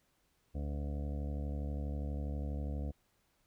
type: harmonic tone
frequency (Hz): 72.3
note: D2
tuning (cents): -27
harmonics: 1 / 2 / 3 / 4 / 6 / 7 / 8 / 9 / 10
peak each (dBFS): -36 / -44 / -46 / -48 / -56 / -51 / -56 / -57 / -59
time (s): 0.54-2.92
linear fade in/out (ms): 20
effects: pink hiss -75 dBFS RMS until 3.46 s